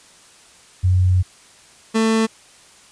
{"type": "tone pair in turn", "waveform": ["sine", "30% pulse"], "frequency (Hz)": [91.7, 222.7], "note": ["F#2", "A3"], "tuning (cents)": [-15, 21], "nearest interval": "octave + minor third", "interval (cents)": 1536, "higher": "second", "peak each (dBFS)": -12, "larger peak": "neither", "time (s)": [[0.83, 1.23], [1.94, 2.27]], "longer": "first", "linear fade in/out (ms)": 20, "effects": ["white hiss -48 dBFS RMS until 2.91 s", "resampled to 22050 Hz"]}